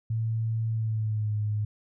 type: tone with pitch glide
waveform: sine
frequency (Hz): 112.5 to 105.57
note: A2 to G#2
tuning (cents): +39 to +29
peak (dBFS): -25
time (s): 0.1-1.65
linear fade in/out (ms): 5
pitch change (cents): -110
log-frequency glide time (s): 0.69-1.34
effects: none